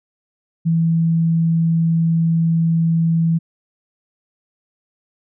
sine tone, 164.81 Hz, E3, in tune, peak -13 dBFS, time 0.65-3.39 s, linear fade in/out 20 ms, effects none

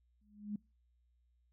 sine tone with exponential growth, 207.7 Hz, G#3, in tune, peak -34 dBFS, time 0.21-0.56 s, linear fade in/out 5 ms, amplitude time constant 74 ms, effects noise-tail reverb RT60 0.3 s tail -25 dB re dry + added 60 Hz sine -70 dBFS peak until 1.52 s

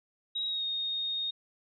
sine tone with pitch glide, 3819 to 3708 Hz, A#7 to A#7, +41 to -10 cents, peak -30 dBFS, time 0.35-1.31 s, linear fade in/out 10 ms, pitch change -51 cents, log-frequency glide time 0.47-0.64 s, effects none

